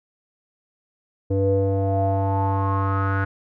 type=tone with low-pass filter sweep; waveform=square; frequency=97.5 Hz; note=G2; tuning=9 cents flat; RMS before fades=-21 dBFS; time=1.3-3.25 s; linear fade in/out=10 ms; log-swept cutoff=430 to 1500 Hz; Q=7; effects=none